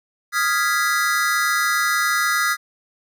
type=chord; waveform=square; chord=F half-diminished seventh; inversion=third; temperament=equal with one note detuned; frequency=1244.5 / 1391.3 / 1661.2 / 1975.5 Hz; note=Eb6 / F6 / Ab6 / Cb7; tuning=0 / -7 / 0 / 0 cents; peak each=-24 dBFS; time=0.32-2.57 s; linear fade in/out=50 ms; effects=none